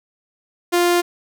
sawtooth tone, 350 Hz, F4, 4 cents sharp, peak -10 dBFS, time 0.72-1.02 s, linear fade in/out 20 ms, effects none

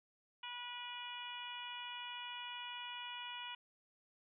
harmonic tone, 486.5 Hz, B4, 26 cents flat, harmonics 2 / 3 / 4 / 5 / 6 / 7, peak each -49 / -54 / -56 / -51 / -48 / -55 dBFS, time 0.43-3.55 s, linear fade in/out 5 ms, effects none

